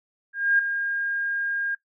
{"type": "tone with ADSR envelope", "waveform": "sine", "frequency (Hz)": 1616, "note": "G#6", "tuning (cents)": -48, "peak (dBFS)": -15, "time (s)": [0.33, 1.75], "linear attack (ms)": 260, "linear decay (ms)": 3, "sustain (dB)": -9, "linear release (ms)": 7, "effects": ["noise-tail reverb RT60 0.1 s tail -17 dB re dry"]}